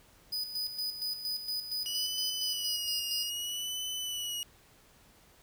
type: tone with tremolo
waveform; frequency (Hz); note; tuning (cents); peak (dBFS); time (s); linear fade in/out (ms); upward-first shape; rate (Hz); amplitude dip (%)
45% pulse; 4978; D#8; 0; -31; 0.32-3.3; 10; square; 4.3; 60
type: tone with vibrato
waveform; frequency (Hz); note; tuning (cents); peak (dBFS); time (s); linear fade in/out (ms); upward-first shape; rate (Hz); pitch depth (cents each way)
sawtooth; 2925; F#7; -21; -31; 1.86-4.43; 0; sine; 0.62; 52
effects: pink hiss -61 dBFS RMS until 5.42 s